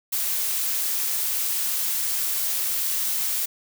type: noise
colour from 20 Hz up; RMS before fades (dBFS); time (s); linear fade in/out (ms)
blue; -25; 0.12-3.46; 10
effects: none